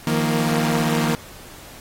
sawtooth chord, Eb suspended second, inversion none, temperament equal with one note detuned, 157.1 / 174.61 / 233.1 Hz, Eb3 / F3 / Bb3, +17 / 0 / 0 cents, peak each -18 / -23 / -17 dBFS, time 0.07-1.15 s, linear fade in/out 2 ms, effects pink hiss -42 dBFS RMS until 1.8 s + AAC 48 kbps

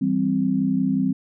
sine chord, C major, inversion first, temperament equal, 164.81 / 196 / 261.6 Hz, E3 / G3 / C4, 0 / 0 / 0 cents, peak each -27 / -22 / -21 dBFS, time 0.01-1.13 s, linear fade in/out 10 ms, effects none

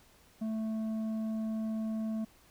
sine tone with tanh clipping, 220 Hz, A3, in tune, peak -33 dBFS, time 0.41-2.25 s, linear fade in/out 10 ms, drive 7 dB, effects pink hiss -62 dBFS RMS until 2.5 s

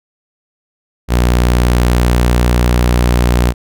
sawtooth tone, 60.4 Hz, B1, 38 cents flat, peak -5 dBFS, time 1.08-3.54 s, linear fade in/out 50 ms, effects none

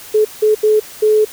sine tone bursts at uneven times, 428.8 Hz, A4, 45 cents flat, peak -8 dBFS, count 4, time 0.14-0.25 / 0.42-0.55 / 0.63-0.8 / 1.02-1.25 s, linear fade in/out 10 ms, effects white hiss -35 dBFS RMS until 1.32 s

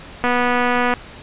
click train, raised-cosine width 0.5 ms, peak -4 dBFS, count 172, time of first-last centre 0.24-0.938 s, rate 245 Hz, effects pink hiss -38 dBFS RMS until 1.22 s + resampled to 8000 Hz

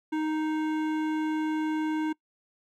sine tone with hard clipping, 311.1 Hz, D#4, in tune, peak -28 dBFS, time 0.12-2.13 s, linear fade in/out 10 ms, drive 14 dB, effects noise-tail reverb RT60 0.1 s tail -24 dB re dry

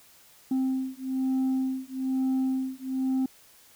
sine beating tone pair, 261.6 / 262.7 Hz, C4 / C4, 0 / +7 cents, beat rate 1.1 Hz, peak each -26 / -26 dBFS, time 0.51-3.26 s, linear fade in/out 5 ms, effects tanh soft clip ceiling -22 dBFS + white hiss -56 dBFS RMS until 3.75 s

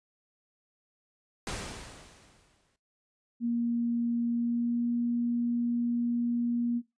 pink noise with exponential decay, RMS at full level -34 dBFS, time 1.47-2.76 s, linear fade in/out 1 ms, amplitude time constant 280 ms
sine tone with pitch glide, 235.8 to 238.1 Hz, A#3 to A#3, +20 to +37 cents, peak -26 dBFS, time 3.4-6.82 s, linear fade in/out 50 ms, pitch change +17 cents, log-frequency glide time 4.3-4.88 s
effects noise-tail reverb RT60 0.2 s tail -17 dB re dry + resampled to 22050 Hz

